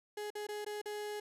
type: tone with dropouts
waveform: 35% pulse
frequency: 418.1 Hz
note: G#4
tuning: 12 cents sharp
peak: -37 dBFS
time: 0.17-1.2 s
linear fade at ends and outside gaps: 5 ms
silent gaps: 0.304-0.352 / 0.469-0.487 / 0.647-0.663 / 0.816-0.857 s
effects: resampled to 32000 Hz